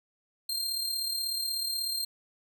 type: tone with amplitude modulation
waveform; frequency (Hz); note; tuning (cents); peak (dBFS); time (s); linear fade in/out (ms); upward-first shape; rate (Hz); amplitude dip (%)
sawtooth; 4186; C8; 0; -25; 0.49-2.05; 5; sine; 36.4; 45
effects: none